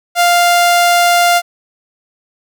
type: tone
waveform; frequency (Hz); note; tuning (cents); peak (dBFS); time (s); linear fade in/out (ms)
sawtooth; 698.5; F5; 0; -4; 0.15-1.42; 50
effects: none